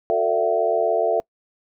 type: tone cluster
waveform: sine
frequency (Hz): 366.4 / 448.9 / 593 / 670 / 757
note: F#4 / A4 / D5 / E5 / F#5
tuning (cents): -17 / +35 / +17 / +28 / +39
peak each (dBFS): -28 / -22 / -26 / -20 / -28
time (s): 0.1-1.2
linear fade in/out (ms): 0
effects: noise-tail reverb RT60 0.1 s tail -26 dB re dry